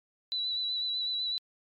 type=tone with vibrato; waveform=sine; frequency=3957 Hz; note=B7; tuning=3 cents sharp; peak=-29 dBFS; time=0.32-1.38 s; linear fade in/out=0 ms; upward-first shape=sine; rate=8 Hz; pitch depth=27 cents each way; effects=MP3 64 kbps